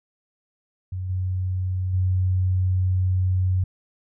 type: tone with level steps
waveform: sine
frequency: 92.5 Hz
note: F#2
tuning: in tune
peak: -26 / -22 / -18 dBFS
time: 0.92-3.64 s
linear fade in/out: 5 ms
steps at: 1.09 / 1.93 s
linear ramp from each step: 10 ms
effects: none